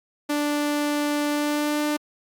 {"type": "tone with pitch glide", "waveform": "sawtooth", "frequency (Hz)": [293.7, 298.1], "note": ["D4", "D4"], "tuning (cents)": [0, 26], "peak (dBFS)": -18, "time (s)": [0.29, 1.97], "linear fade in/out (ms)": 10, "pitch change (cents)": 26, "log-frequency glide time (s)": [1.29, 1.85], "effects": ["Opus 48 kbps"]}